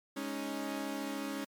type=chord; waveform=sawtooth; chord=Ab suspended fourth; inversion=none; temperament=equal; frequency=207.7 / 277.2 / 311.1 Hz; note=Ab3 / Db4 / Eb4; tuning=0 / 0 / 0 cents; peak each=-39 / -34 / -38 dBFS; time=0.16-1.45 s; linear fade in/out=10 ms; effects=MP3 96 kbps